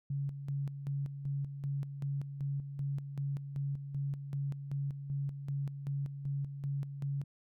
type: tone with tremolo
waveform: sine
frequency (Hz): 140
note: C#3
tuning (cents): +18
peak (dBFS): -32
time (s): 0.1-7.24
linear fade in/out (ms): 5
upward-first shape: square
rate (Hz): 2.6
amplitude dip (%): 60
effects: none